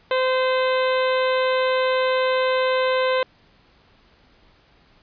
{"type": "harmonic tone with a mistuned harmonic", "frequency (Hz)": 516, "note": "C5", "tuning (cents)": -24, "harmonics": [1, 2, 3, 4, 5, 6, 7, 8], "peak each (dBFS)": [-19, -25, -29, -31, -33, -35, -36, -37], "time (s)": [0.11, 3.23], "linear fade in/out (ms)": 2, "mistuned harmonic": 8, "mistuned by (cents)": -56, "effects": ["pink hiss -56 dBFS RMS until 5.02 s", "resampled to 11025 Hz"]}